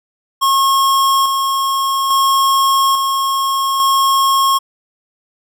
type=tone with tremolo; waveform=square; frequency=1085 Hz; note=C#6; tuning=37 cents flat; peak=-11 dBFS; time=0.41-4.59 s; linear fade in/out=20 ms; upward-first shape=square; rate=0.59 Hz; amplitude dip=35%; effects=none